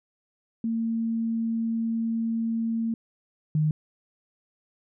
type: tone pair in turn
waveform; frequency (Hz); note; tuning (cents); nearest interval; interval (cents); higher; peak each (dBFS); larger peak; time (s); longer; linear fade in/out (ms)
sine; 227.4 / 153.53; A#3 / D#3; -43 / -23; perfect fifth; 680; first; -24 / -20; second; 0.64-2.94 / 3.55-3.71; first; 2
effects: none